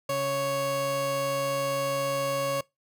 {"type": "tone pair together", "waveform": "30% pulse", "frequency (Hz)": [138.6, 554.4], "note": ["C#3", "C#5"], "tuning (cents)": [0, 0], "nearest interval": "2 octaves", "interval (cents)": 2400, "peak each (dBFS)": [-33, -24], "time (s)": [0.09, 2.61], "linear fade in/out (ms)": 5, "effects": ["noise-tail reverb RT60 0.2 s tail -23 dB re dry"]}